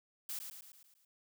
blue noise with echo, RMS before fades -41 dBFS, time 0.29-0.39 s, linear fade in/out 2 ms, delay 110 ms, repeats 6, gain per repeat -5 dB, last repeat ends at 1.05 s, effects none

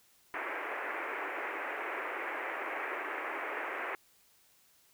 white band-pass noise, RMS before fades -38 dBFS, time 0.34-3.95 s, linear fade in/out 0 ms, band 310 to 2300 Hz, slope 48 dB/octave, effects white hiss -66 dBFS RMS until 4.93 s

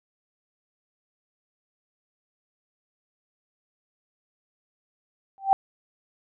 sine tone with exponential growth, 780 Hz, G5, 9 cents flat, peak -11 dBFS, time 5.38-5.53 s, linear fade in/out 0 ms, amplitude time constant 32 ms, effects none

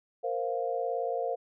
sine chord, Bb suspended second, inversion none, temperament just, 466.2 / 524.4 / 699.2 Hz, Bb4 / C5 / F5, 0 / +4 / +2 cents, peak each -33 dBFS, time 0.23-1.36 s, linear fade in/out 20 ms, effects none

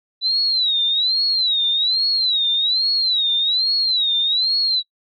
sine tone with vibrato, 3951 Hz, B7, in tune, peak -15 dBFS, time 0.21-4.83 s, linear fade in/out 50 ms, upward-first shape sine, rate 1.2 Hz, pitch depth 160 cents each way, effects noise-tail reverb RT60 0.1 s tail -22 dB re dry + MP3 96 kbps

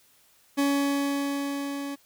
40% pulse tone with level ramp, 280.8 Hz, C#4, 22 cents sharp, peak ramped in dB -20 to -31 dBFS, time 0.57-1.96 s, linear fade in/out 20 ms, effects white hiss -61 dBFS RMS until 2.05 s

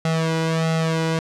sawtooth tone with flanger, 162.1 Hz, E3, 29 cents flat, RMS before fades -21 dBFS, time 0.05-1.19 s, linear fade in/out 2 ms, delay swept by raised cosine 1.5 to 2.03 ms, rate 1.5 Hz, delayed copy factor +0.9, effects low-pass 7000 Hz 12 dB/octave

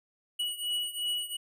square beating tone pair, 2928 / 2930.8 Hz, F#7 / F#7, -19 / -17 cents, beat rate 2.8 Hz, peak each -33 / -36 dBFS, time 0.39-1.37 s, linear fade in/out 10 ms, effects none

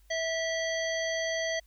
harmonic tone with a mistuned harmonic, 652 Hz, E5, 19 cents flat, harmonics 1 / 3 / 5 / 7 / 9, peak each -31 / -33 / -39 / -42 / -40 dBFS, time 0.1-1.6 s, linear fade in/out 10 ms, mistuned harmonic 9, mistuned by +56 cents, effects added 50 Hz sine -57 dBFS peak until 1.66 s + white hiss -69 dBFS RMS until 1.66 s

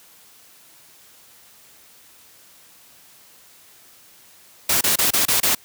white noise bursts, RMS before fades -18 dBFS, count 6, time 4.69-5.55 s, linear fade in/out 5 ms, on 120 ms, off 28 ms, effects white hiss -50 dBFS RMS until 5.64 s + high-pass 60 Hz 12 dB/octave

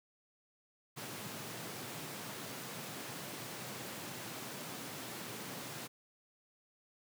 pink high-pass noise, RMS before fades -45 dBFS, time 0.96-5.88 s, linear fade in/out 20 ms, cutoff 110 Hz, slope 48 dB/octave, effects none

